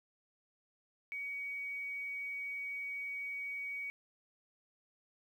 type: tone with quantisation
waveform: sine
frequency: 2254 Hz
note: C#7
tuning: 28 cents sharp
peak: -38 dBFS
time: 1.12-3.9 s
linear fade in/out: 0 ms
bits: 11
effects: none